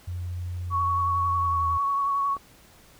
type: tone with pitch glide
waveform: sine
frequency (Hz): 88.7 to 82.76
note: F2 to E2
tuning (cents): +27 to +7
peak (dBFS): -29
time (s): 0.07-1.78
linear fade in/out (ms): 10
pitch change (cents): -120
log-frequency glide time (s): 1.36-1.64
type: tone with vibrato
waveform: sine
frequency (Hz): 1115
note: C#6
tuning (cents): +10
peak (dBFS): -22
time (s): 0.7-2.38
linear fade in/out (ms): 50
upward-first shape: triangle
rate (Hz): 11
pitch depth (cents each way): 23
type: click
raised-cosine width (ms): 1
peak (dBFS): -27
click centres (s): 2.367
effects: pink hiss -54 dBFS RMS until 2.99 s